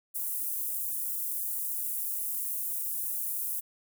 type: high-pass noise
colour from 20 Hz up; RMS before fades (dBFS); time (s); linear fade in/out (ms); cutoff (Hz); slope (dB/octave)
pink; -33; 0.14-3.61; 20; 11000; 24
effects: none

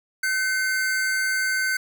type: tone pair together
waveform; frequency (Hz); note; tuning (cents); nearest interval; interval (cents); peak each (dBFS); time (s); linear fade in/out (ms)
square; 1530.1 / 2112; G6 / C7; -42 / +16; tritone; 558; -23 / -29; 0.23-1.77; 5
effects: none

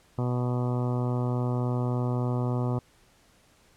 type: harmonic tone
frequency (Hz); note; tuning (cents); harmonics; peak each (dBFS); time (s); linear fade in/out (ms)
123.47; B2; 0; 1 / 2 / 3 / 4 / 5 / 6 / 7 / 8 / 9 / 10; -26 / -32 / -36 / -38 / -40 / -42 / -43 / -44 / -45 / -46; 0.18-2.79; 5
effects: pink hiss -61 dBFS RMS until 3.76 s + low-pass 11000 Hz 12 dB/octave

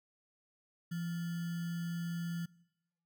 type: tone with sample-and-hold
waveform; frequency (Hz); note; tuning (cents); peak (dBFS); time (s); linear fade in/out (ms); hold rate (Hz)
sine; 169.8; F3; -48; -35; 0.91-2.46; 10; 1575
effects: noise-tail reverb RT60 0.9 s tail -23 dB re dry

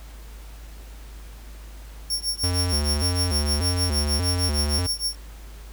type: tone with tremolo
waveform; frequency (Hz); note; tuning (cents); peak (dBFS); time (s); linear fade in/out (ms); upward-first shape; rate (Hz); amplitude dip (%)
sawtooth; 5490; F8; -31; -18; 2.1-5.15; 2; triangle; 6.5; 100
type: tone with vibrato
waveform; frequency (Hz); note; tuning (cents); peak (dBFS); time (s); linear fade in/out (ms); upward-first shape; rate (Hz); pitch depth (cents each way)
square; 81.1; E2; -28; -23; 2.43-4.87; 10; square; 1.7; 170
effects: added 52 Hz sine -38 dBFS peak until 5.72 s + pink hiss -49 dBFS RMS until 5.72 s

